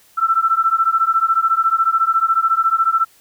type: beating tone pair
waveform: sine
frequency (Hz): 1327 / 1341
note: E6 / E6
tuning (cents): +11 / +29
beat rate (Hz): 14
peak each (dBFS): -16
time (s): 0.17-3.05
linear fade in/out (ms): 20
effects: white hiss -52 dBFS RMS until 3.2 s